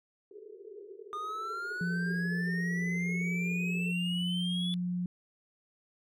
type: band-pass noise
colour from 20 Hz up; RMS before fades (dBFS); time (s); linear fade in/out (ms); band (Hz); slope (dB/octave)
pink; -48; 0.31-3.92; 5; 380 to 440; 96
type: exponential sweep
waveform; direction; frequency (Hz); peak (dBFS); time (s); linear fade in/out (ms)
triangle; up; 1213 to 3454; -33; 1.13-4.74; 0
type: tone with pitch glide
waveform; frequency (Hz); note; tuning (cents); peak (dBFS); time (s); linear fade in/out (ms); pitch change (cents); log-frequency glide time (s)
sine; 174.61 to 178.38; F3 to F3; 0 to +37; -30; 1.81-5.06; 2; +37; 2.97-4.83
effects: none